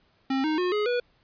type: tone with pitch steps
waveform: square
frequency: 267.3 / 310.6 / 360.9 / 419.4 / 487.4 Hz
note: C4 / D#4 / F#4 / G#4 / B4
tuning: +37 / -3 / -43 / +17 / -23 cents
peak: -24 dBFS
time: 0.3-1 s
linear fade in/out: 5 ms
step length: 140 ms
effects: pink hiss -65 dBFS RMS until 1.23 s + resampled to 11025 Hz